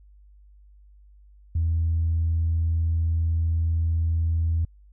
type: tone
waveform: sine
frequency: 82.2 Hz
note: E2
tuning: 4 cents flat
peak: -19 dBFS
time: 1.55-4.65 s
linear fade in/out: 5 ms
effects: tanh soft clip ceiling -16 dBFS + added 50 Hz sine -49 dBFS peak until 4.92 s